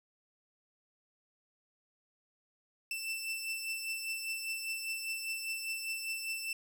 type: beating tone pair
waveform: sawtooth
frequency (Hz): 2665 / 2670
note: E7 / E7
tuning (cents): +18 / +22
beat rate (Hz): 5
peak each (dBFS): -34 / -39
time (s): 2.91-6.53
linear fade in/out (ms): 2
effects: 11-bit